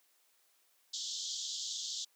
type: band-pass noise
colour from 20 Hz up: pink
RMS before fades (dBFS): -40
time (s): 0.93-2.05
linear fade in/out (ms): 10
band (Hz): 3200 to 7400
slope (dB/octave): 96
effects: white hiss -71 dBFS RMS until 2.15 s + high-pass 400 Hz 12 dB/octave